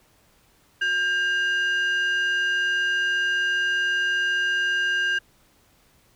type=tone pair together; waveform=sine; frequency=1598.7 / 2833 Hz; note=G6 / F7; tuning=+34 / +24 cents; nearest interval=minor seventh; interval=990 cents; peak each=-19 / -26 dBFS; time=0.81-5.19 s; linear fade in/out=10 ms; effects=tanh soft clip ceiling -18 dBFS + pink hiss -60 dBFS RMS until 6.15 s